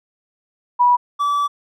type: tone pair in turn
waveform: sine / triangle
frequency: 976 / 1153.6 Hz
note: B5 / D6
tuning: -21 / -31 cents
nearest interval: minor third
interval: 290 cents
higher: second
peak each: -10 / -14 dBFS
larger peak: first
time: 0.79-0.97 / 1.19-1.48 s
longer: second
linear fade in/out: 20 ms
effects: none